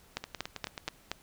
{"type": "two click trains", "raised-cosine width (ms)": 0.2, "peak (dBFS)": [-20, -15], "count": [7, 5], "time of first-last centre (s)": [[0.24, 0.886], [0.17, 1.116]], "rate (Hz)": [9.29, 4.23], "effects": ["pink hiss -60 dBFS RMS until 1.22 s"]}